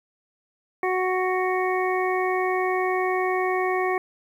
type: harmonic tone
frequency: 370 Hz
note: F#4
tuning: in tune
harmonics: 1 / 2 / 3 / 5 / 6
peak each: -24 / -27 / -29 / -31 / -32 dBFS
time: 0.83-3.98 s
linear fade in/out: 2 ms
effects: 9-bit